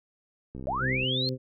click train, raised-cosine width 3 ms, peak -27 dBFS, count 33, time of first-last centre 0.55-1.036 s, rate 65.8 Hz
sine linear sweep, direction up, 540 to 4300 Hz, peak -27 dBFS, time 0.67-1.29 s, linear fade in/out 0 ms
harmonic tone, 129.1 Hz, C3, 23 cents flat, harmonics 1 / 2 / 3 / 4, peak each -31 / -34 / -36 / -37 dBFS, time 0.79-1.38 s, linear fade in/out 50 ms
effects none

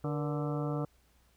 harmonic tone with a mistuned harmonic, 146.83 Hz, D3, in tune, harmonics 1 / 2 / 3 / 4 / 5 / 6 / 7 / 8 / 9, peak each -33 / -37 / -39 / -42 / -45 / -50 / -51 / -46 / -47 dBFS, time 0.04-0.85 s, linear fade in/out 2 ms, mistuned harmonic 3, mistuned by +110 cents, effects added 60 Hz sine -66 dBFS peak until 1.36 s + pink hiss -69 dBFS RMS until 1.36 s

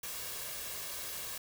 white noise with comb filter, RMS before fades -41 dBFS, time 0.03-1.38 s, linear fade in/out 5 ms, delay 1.8 ms, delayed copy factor +0.5, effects none

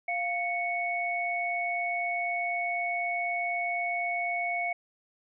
sine tone pair together, 698.5 / 2218 Hz, F5 / C#7, 0 / 0 cents, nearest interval octave + minor sixth, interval 2000 cents, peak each -31 / -30 dBFS, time 0.08-4.73 s, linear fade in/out 5 ms, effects none

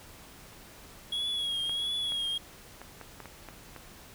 triangle tone with vibrato, 3322 Hz, G#7, in tune, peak -28 dBFS, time 1.12-2.38 s, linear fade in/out 5 ms, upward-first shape triangle, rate 1.5 Hz, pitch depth 59 cents each way
clicks, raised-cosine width 0.5 ms, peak -28 dBFS, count 8, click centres 1.695 / 2.121 / 2.816 / 3.013 / 3.203 / 3.257 / 3.487 / 3.763 s
effects pink hiss -51 dBFS RMS until 4.14 s

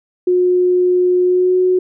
sine tone with pitch glide, 361.2 to 367.1 Hz, F#4 to F#4, -42 to -14 cents, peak -10 dBFS, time 0.27-1.79 s, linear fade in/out 5 ms, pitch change +28 cents, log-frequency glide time 1.23-1.56 s, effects none

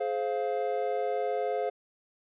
triangle chord, F minor, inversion first, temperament equal with one note detuned, 423.8 / 523.3 / 698.5 Hz, Ab4 / C5 / F5, +35 / 0 / 0 cents, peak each -30 dBFS, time 0-1.7 s, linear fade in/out 10 ms, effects resampled to 8000 Hz

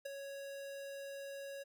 square tone with ADSR envelope, 554.4 Hz, C#5, in tune, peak -39 dBFS, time 0.05-1.64 s, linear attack 9 ms, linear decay 12 ms, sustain -6 dB, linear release 19 ms, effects none

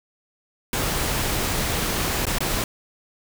pink noise with dropouts, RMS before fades -24 dBFS, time 0.73-2.64 s, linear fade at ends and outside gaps 2 ms, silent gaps 2.254-2.267 / 2.385-2.405 s, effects none

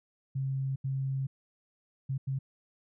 sine tone bursts at uneven times, 134.5 Hz, C3, 48 cents sharp, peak -29 dBFS, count 4, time 0.35-0.76 / 0.84-1.27 / 2.09-2.18 / 2.27-2.39 s, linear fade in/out 10 ms, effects none

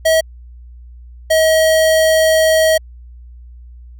square tone pair in turn, 642 / 636.8 Hz, E5 / D#5, -46 / +40 cents, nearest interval unison, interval 14 cents, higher first, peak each -10 dBFS, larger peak neither, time 0.05-0.21 / 1.3-2.78 s, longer second, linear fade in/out 10 ms, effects added 60 Hz sine -34 dBFS peak until 3.99 s

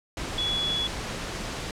sine tone in noise, 3391 Hz, G#7, 35 cents sharp, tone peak -25 dBFS, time 0.38-0.87 s, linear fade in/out 2 ms, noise pink, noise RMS -33 dBFS, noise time 0.17-1.71 s, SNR +5 dB, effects low-pass 7000 Hz 12 dB/octave

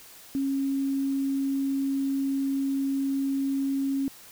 sine tone, 273.2 Hz, C#4, 25 cents flat, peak -24 dBFS, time 0.35-4.08 s, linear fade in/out 0 ms, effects white hiss -49 dBFS RMS until 4.31 s

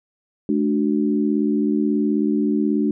sine chord, D major, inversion second, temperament equal with one note detuned, 215.1 / 293.7 / 370 Hz, A3 / D4 / F#4, -39 / 0 / 0 cents, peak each -20 / -20 / -25 dBFS, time 0.49-2.91 s, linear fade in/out 2 ms, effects none

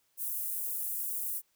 pink high-pass noise, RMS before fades -35 dBFS, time 0.17-1.42 s, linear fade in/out 50 ms, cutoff 11000 Hz, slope 24 dB/octave, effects white hiss -73 dBFS RMS until 1.55 s

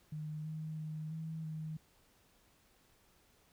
sine tone with pitch steps, 153.2 / 156.6 / 155.3 / 160.2 / 156.7 Hz, D#3 / D#3 / D#3 / E3 / D#3, -27 / +11 / -3 / -49 / +13 cents, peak -39 dBFS, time 0.12-1.77 s, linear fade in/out 5 ms, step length 330 ms, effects pink hiss -69 dBFS RMS until 3.52 s

